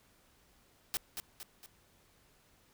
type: noise with echo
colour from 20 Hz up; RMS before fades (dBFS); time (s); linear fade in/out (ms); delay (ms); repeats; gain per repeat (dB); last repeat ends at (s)
white; -34; 0.94-0.97; 0; 230; 3; -6; 1.66
effects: pink hiss -67 dBFS RMS until 2.73 s